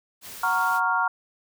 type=noise; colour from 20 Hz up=white; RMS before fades=-40 dBFS; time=0.21-0.81 s; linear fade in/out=50 ms
type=chord; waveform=sine; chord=Gb major seventh; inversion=none; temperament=equal; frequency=740 / 932.3 / 1108.7 / 1396.9 Hz; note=Gb5 / Bb5 / Db6 / F6; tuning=0 / 0 / 0 / 0 cents; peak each=-29 / -25 / -27 / -24 dBFS; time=0.43-1.08 s; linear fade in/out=5 ms
effects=none